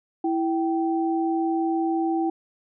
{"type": "tone pair together", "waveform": "sine", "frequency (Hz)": [329.6, 776.7], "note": ["E4", "G5"], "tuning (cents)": [0, -16], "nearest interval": "octave + minor third", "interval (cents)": 1484, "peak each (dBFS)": [-22, -27], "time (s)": [0.24, 2.3], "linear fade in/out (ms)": 5, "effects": []}